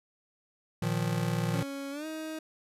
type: chord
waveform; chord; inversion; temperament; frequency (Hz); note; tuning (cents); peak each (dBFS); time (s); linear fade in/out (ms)
square; Bb suspended fourth; none; just; 116.54 / 155.39 / 174.81; Bb2 / Eb3 / F3; 0 / -2 / +2; -33; 0.82-1.63; 5
type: tone with pitch glide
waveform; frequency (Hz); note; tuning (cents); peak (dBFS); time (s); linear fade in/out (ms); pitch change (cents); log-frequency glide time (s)
30% pulse; 277.2 to 314.8; C#4 to D#4; 0 to +20; -33; 1.54-2.39; 5; +220; 1.91-2.06
effects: resampled to 32000 Hz